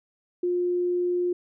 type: tone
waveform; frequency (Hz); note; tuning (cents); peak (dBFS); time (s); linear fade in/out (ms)
sine; 355.1; F4; +29; -22; 0.43-1.33; 5
effects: none